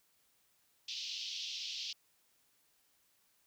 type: band-pass noise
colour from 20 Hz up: pink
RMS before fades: -42 dBFS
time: 0.88-1.93 s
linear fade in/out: 5 ms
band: 2800 to 5600 Hz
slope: 48 dB/octave
effects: white hiss -73 dBFS RMS until 3.46 s